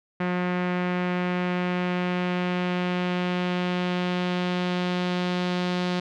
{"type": "tone with low-pass filter sweep", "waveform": "sawtooth", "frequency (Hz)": 179.5, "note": "F3", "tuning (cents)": 48, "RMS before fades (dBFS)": -26, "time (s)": [0.2, 6], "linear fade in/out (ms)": 5, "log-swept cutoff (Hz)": [2100, 4000], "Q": 1.7, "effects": []}